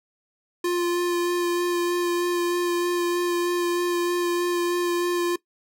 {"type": "tone with vibrato", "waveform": "square", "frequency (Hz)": 350, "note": "F4", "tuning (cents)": 4, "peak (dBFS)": -22, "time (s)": [0.64, 5.36], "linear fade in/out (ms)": 5, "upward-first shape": "sine", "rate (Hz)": 3.2, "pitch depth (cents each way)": 12, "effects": ["noise-tail reverb RT60 0.1 s tail -19 dB re dry"]}